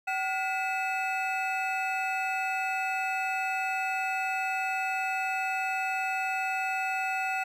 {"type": "tone cluster", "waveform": "triangle", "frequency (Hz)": [762, 1438, 2001, 2605], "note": ["G5", "F#6", "B6", "E7"], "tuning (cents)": [-49, -50, 22, -21], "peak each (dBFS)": [-29, -33, -38, -31], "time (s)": [0.07, 7.44], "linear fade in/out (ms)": 10, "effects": []}